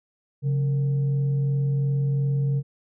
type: tone with frequency modulation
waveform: sine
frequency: 138.59 Hz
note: C#3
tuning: in tune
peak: -20 dBFS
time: 0.42-2.63 s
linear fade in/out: 50 ms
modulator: 320 Hz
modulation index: 0.24
effects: none